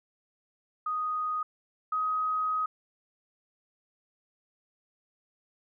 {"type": "tone pair in turn", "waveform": "sine", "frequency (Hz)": [1244.5, 1259.7], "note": ["D#6", "D#6"], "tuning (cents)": [0, 21], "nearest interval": "unison", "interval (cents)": 21, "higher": "second", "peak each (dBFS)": [-28, -26], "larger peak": "second", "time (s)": [[0.86, 1.43], [1.92, 2.66]], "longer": "second", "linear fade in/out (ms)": 5, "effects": []}